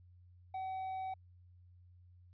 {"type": "tone", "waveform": "triangle", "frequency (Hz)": 758, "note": "F#5", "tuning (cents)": 42, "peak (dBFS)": -36, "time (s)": [0.54, 1.14], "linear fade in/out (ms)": 5, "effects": ["added 89 Hz sine -58 dBFS peak until 2.33 s", "resampled to 11025 Hz"]}